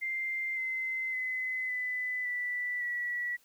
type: tone with pitch steps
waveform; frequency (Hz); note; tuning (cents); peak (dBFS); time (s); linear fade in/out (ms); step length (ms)
sine; 2093 / 2062 / 2031 / 2001 / 1971 / 1941.6; C7 / C7 / B6 / B6 / B6 / B6; 0 / -26 / +48 / +22 / -4 / -30; -31; 0.01-3.37; 20; 560
effects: white hiss -66 dBFS RMS until 3.44 s